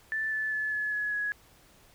sine tone with pitch steps, 1760 / 1742.8 / 1725.8 / 1708.9 / 1692.2 / 1675.7 Hz, A6 / A6 / A6 / G#6 / G#6 / G#6, 0 / -17 / -34 / +49 / +32 / +15 cents, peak -28 dBFS, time 0.12-1.32 s, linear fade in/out 0 ms, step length 200 ms, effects pink hiss -59 dBFS RMS until 1.94 s

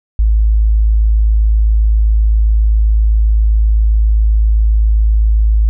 sine tone, 53.8 Hz, A1, 38 cents flat, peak -7 dBFS, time 0.19-5.69 s, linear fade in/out 0 ms, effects none

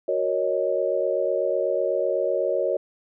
sine chord, D# minor seventh, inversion first, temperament equal, 370 / 466.2 / 554.4 / 622.3 Hz, F#4 / A#4 / C#5 / D#5, 0 / 0 / 0 / 0 cents, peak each -28 / -28 / -24 / -27 dBFS, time 0.08-2.77 s, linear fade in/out 5 ms, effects none

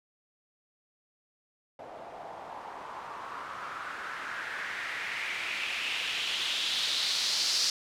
blue noise with low-pass filter sweep, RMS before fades -34 dBFS, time 1.79-7.7 s, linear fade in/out 2 ms, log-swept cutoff 660 to 5000 Hz, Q 3.2, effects none

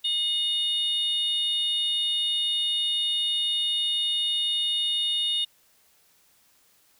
sine tone pair together, 2902 / 3652 Hz, F#7 / A#7, -34 / -36 cents, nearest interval major third, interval 398 cents, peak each -25 / -23 dBFS, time 0.04-5.45 s, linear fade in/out 10 ms, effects tanh soft clip ceiling -20 dBFS + white hiss -62 dBFS RMS until 6.99 s

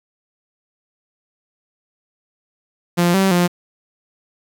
sawtooth tone with pitch steps, 174 / 192.6 / 176.1 Hz, F3 / G3 / F3, -6 / -30 / +15 cents, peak -9 dBFS, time 2.97-3.48 s, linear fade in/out 20 ms, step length 170 ms, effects 8-bit

